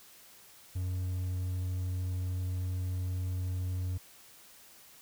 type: tone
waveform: triangle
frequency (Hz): 91.3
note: F#2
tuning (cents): -23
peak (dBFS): -29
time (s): 0.75-3.98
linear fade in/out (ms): 10
effects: white hiss -56 dBFS RMS until 5.01 s